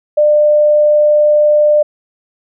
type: tone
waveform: sine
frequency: 598 Hz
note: D5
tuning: 31 cents sharp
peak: -6 dBFS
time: 0.17-1.83 s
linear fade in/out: 10 ms
effects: none